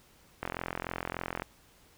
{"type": "click train", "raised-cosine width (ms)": 0.5, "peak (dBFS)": -18, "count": 44, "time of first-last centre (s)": [0.43, 1.421], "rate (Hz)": 43.4, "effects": ["pink hiss -61 dBFS RMS until 1.97 s"]}